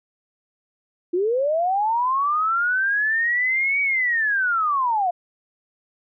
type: linear two-way sweep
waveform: sine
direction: up then down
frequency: 336.9 to 2271 to 685 Hz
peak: -18 dBFS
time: 1.13-5.11 s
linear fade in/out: 10 ms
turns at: 3.81 s
effects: none